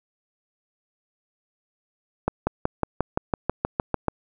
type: accelerating click train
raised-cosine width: 1 ms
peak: -7 dBFS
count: 12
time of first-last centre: 2.28-4.083 s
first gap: 190 ms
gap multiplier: 0.97
effects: none